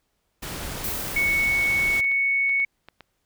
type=noise; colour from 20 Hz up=pink; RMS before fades=-33 dBFS; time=0.42-2.01 s; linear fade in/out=10 ms
type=noise with exponential decay; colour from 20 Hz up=violet; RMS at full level=-28 dBFS; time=0.84-2.32 s; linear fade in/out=1 ms; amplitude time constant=320 ms
type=tone; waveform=sine; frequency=2217 Hz; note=C#7; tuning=in tune; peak=-19 dBFS; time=1.16-2.65 s; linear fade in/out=5 ms
type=clicks; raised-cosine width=0.3 ms; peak=-26 dBFS; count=10; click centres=1.657 / 1.714 / 1.839 / 1.957 / 2.044 / 2.116 / 2.494 / 2.6 / 2.886 / 3.007 s
effects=pink hiss -73 dBFS RMS until 3.25 s